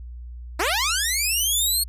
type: linear sweep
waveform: 10% pulse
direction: up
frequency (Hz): 293.7 to 4374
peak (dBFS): -12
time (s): 0.59-1.84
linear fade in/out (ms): 10
effects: added 60 Hz sine -34 dBFS peak until 1.88 s + resampled to 32000 Hz